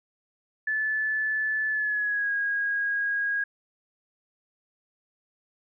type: tone with pitch glide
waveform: sine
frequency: 1738 to 1640.5 Hz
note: A6 to G#6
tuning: -22 to -22 cents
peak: -24 dBFS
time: 0.67-3.44 s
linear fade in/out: 5 ms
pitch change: -100 cents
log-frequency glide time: 1.69-2.32 s
effects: none